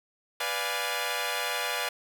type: chord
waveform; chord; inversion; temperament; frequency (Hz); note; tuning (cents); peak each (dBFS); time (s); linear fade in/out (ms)
10% pulse; B diminished seventh; none; equal with one note detuned; 493.9 / 587.3 / 702.5 / 830.6; B4 / D5 / F5 / Ab5; 0 / 0 / +10 / 0; -26; 0.4-1.89; 5
effects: none